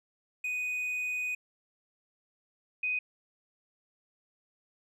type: tone pair in turn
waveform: triangle / sine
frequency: 2489 / 2498 Hz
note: D#7 / D#7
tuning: 0 / +6 cents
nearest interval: unison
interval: 6 cents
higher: second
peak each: -29 / -28 dBFS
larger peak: second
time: 0.44-1.35 / 2.83-2.99 s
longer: first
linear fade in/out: 5 ms
effects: none